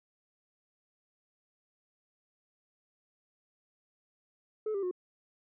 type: tone with pitch steps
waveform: sine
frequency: 431.1 / 395.3 / 362.5 Hz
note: A4 / G4 / F#4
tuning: -35 / +15 / -35 cents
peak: -28 dBFS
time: 4.66-4.912 s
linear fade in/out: 5 ms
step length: 84 ms
effects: tanh soft clip ceiling -29 dBFS